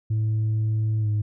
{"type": "tone with pitch glide", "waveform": "sine", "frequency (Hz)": [109.1, 105.63], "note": ["A2", "G#2"], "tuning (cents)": [-14, 30], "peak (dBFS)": -18, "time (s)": [0.1, 1.22], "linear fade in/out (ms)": 10, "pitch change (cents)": -56, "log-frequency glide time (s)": [1, 1.08], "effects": ["tanh soft clip ceiling -19 dBFS"]}